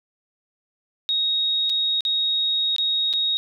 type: tone with dropouts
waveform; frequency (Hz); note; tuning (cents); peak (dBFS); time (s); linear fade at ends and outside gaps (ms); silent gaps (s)
sine; 3760; A#7; +14; -19; 1.09-3.37; 0; 1.695-1.699 / 2.007-2.051 / 2.763-2.783 / 3.129-3.136
effects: none